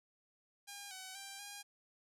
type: tone with pitch steps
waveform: 5% pulse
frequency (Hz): 807 / 754 / 789 / 812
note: G#5 / F#5 / G5 / G#5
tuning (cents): -50 / +32 / +11 / -39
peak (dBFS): -35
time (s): 0.67-1.63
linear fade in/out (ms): 20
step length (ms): 240
effects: none